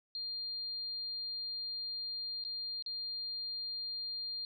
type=tone with dropouts; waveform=sine; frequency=4200 Hz; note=C8; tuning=6 cents sharp; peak=-37 dBFS; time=0.15-4.45 s; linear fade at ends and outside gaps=1 ms; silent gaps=2.439-2.449 / 2.824-2.862 s; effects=none